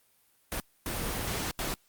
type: noise bursts at uneven times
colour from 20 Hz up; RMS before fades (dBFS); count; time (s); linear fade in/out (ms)
pink; -33; 3; 0.52-0.6 / 0.86-1.51 / 1.59-1.74; 0
effects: white hiss -67 dBFS RMS until 1.88 s + Opus 32 kbps